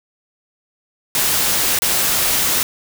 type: noise with dropouts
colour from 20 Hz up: white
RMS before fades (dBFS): -17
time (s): 1.15-2.63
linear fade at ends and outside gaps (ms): 1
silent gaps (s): 1.789-1.82
effects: none